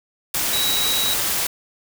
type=tone in noise; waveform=sine; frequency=3867 Hz; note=B7; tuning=37 cents flat; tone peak=-21 dBFS; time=0.53-1.14 s; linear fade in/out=5 ms; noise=white; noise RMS=-22 dBFS; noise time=0.34-1.47 s; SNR=-2 dB; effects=none